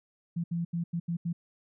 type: tone bursts at uneven times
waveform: sine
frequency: 169.9 Hz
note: F3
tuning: 47 cents flat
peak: -28 dBFS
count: 6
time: 0.36-0.44 / 0.51-0.65 / 0.73-0.84 / 0.93-1 / 1.08-1.17 / 1.25-1.33 s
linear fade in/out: 10 ms
effects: none